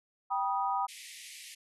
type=chord; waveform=sine; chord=G augmented; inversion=none; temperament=equal with one note detuned; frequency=784 / 971.4 / 1244.5 Hz; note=G5 / B5 / D#6; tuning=0 / -29 / 0 cents; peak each=-32 / -32 / -34 dBFS; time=0.3-0.87 s; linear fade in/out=20 ms
type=band-pass noise; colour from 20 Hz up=pink; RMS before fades=-48 dBFS; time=0.88-1.55 s; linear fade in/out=10 ms; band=1900 to 12000 Hz; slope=96 dB/octave
effects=none